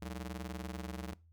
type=ring-modulated tone; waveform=sawtooth; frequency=128.1 Hz; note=C3; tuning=36 cents flat; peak=-33 dBFS; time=0.02-1.14 s; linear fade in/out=5 ms; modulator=53.8 Hz; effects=noise-tail reverb RT60 0.3 s tail -23 dB re dry + added 83 Hz sine -60 dBFS peak until 1.32 s